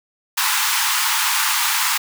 pink high-pass noise, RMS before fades -19 dBFS, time 0.37-1.98 s, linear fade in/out 10 ms, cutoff 840 Hz, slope 96 dB/octave, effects none

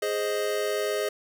square chord, Ab major, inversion none, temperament equal, 415.3 / 523.3 / 622.3 Hz, Ab4 / C5 / Eb5, 0 / 0 / 0 cents, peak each -29 / -33 / -31 dBFS, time 0.02-1.09 s, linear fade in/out 5 ms, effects none

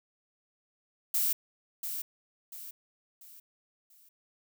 violet noise with echo, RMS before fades -28 dBFS, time 1.14-1.33 s, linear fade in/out 5 ms, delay 690 ms, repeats 4, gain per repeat -8 dB, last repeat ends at 4.09 s, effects none

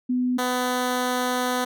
sine / 10% pulse tone pair in turn, 250.2 / 250.2 Hz, B3 / B3, +23 / +23 cents, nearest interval unison, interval 0 cents, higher neither, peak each -20 / -14 dBFS, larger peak second, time 0.09-0.38 / 0.38-1.65 s, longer second, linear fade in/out 10 ms, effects none

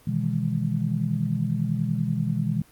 sine chord, E major seventh, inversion second, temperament just, 123.61 / 154.51 / 164.81 / 206 Hz, B2 / D#3 / E3 / G#3, +2 / -12 / 0 / -14 cents, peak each -28 dBFS, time 0.07-2.62 s, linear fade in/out 5 ms, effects pink hiss -55 dBFS RMS until 2.71 s + Opus 32 kbps

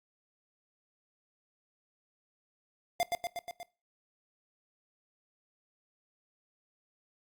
square tone with echo, 698.5 Hz, F5, in tune, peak -27 dBFS, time 3-3.03 s, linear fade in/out 0 ms, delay 120 ms, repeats 5, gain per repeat -3 dB, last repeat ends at 3.63 s, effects noise-tail reverb RT60 0.3 s tail -20 dB re dry + Opus 48 kbps

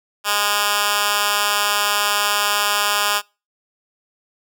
10% pulse tone with high-pass filter, 205.5 Hz, G#3, 18 cents flat, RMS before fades -19 dBFS, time 0.24-3.22 s, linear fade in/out 50 ms, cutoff 1400 Hz, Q 0.79, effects noise-tail reverb RT60 0.3 s tail -26 dB re dry

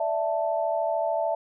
sine chord, D suspended second, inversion none, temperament just, 587.3 / 660.7 / 881 Hz, D5 / E5 / A5, 0 / +4 / +2 cents, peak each -30 / -25 / -30 dBFS, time 0-1.35 s, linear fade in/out 5 ms, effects none

